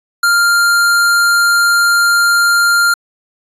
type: tone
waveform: square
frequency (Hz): 1396.9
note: F6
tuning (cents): 0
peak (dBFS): -9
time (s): 0.23-2.94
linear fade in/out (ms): 5
effects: resampled to 32000 Hz